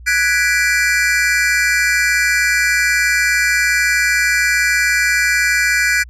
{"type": "chord", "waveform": "square", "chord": "G# half-diminished seventh", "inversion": "third", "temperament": "equal", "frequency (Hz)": [1480, 1661.2, 1975.5, 2349], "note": ["F#6", "G#6", "B6", "D7"], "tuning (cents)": [0, 0, 0, 0], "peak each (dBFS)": -19, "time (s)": [0.06, 6.04], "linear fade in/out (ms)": 20, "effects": ["added 60 Hz sine -34 dBFS peak until 6.09 s", "low-pass 11000 Hz 12 dB/octave"]}